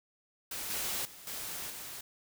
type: noise with level steps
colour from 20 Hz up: white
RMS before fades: -39 / -35 / -51 / -40 / -44 dBFS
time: 0.51-2.01 s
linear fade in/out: 5 ms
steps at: 0.7 / 1.05 / 1.27 / 1.7 s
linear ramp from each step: 2 ms
effects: none